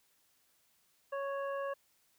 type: harmonic tone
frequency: 554.4 Hz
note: C#5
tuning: in tune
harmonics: 1 / 2 / 3 / 5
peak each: -36 / -41 / -46 / -57 dBFS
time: 1.12-1.74 s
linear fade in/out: 10 ms
effects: white hiss -72 dBFS RMS until 2.18 s